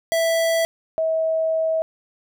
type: tone pair in turn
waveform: square / sine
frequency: 659.3 / 643.5 Hz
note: E5 / E5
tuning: 0 / -42 cents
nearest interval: unison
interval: 42 cents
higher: first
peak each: -18 dBFS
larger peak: neither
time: 0.12-0.65 / 0.98-1.82 s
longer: second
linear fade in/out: 0 ms
effects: none